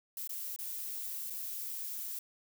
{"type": "noise with dropouts", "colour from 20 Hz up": "violet", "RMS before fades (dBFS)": -40, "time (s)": [0.17, 2.19], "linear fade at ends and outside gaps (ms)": 2, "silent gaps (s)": [[0.275, 0.293], [0.562, 0.588], [1.3, 1.304]], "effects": []}